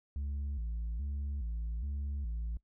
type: tone with vibrato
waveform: sine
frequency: 63 Hz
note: B1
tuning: 35 cents sharp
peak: -31 dBFS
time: 0.16-2.57 s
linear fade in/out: 0 ms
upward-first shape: square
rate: 1.2 Hz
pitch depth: 200 cents each way
effects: noise-tail reverb RT60 0.1 s tail -23 dB re dry + tanh soft clip ceiling -33 dBFS